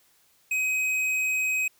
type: tone with tanh clipping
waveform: triangle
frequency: 2526 Hz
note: D#7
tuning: 26 cents sharp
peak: -25 dBFS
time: 0.51-1.68 s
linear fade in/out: 5 ms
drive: 15 dB
effects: white hiss -63 dBFS RMS until 1.79 s